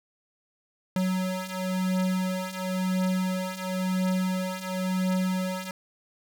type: beating tone pair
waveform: square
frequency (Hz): 185 / 185.96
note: F#3 / F#3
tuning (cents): 0 / +9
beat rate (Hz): 0.96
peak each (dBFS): -31 / -28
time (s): 0.96-5.71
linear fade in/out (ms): 2
effects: none